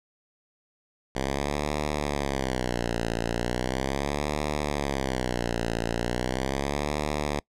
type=tone with vibrato; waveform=5% pulse; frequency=65.41 Hz; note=C2; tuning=in tune; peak=-15 dBFS; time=1.15-7.4 s; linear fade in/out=5 ms; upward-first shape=sine; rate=0.38 Hz; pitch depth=230 cents each way; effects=noise-tail reverb RT60 0.1 s tail -24 dB re dry + low-pass 9000 Hz 12 dB/octave